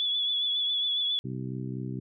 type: tone with vibrato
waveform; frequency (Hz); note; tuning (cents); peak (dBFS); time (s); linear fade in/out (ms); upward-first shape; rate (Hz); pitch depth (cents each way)
sine; 3420; A7; -50; -25; 0-1.19; 0; triangle; 7.3; 40
type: harmonic tone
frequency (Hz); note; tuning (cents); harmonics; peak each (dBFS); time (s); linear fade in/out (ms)
64.2; C2; -32; 2 / 3 / 4 / 5 / 6; -34 / -38 / -40 / -42 / -44; 1.24-2; 10
effects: none